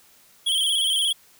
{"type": "tone with vibrato", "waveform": "square", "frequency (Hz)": 3224, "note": "G7", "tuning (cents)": 48, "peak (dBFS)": -20, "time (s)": [0.46, 1.13], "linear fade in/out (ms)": 10, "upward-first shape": "square", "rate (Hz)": 17, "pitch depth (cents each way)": 55, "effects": ["white hiss -55 dBFS RMS until 1.39 s"]}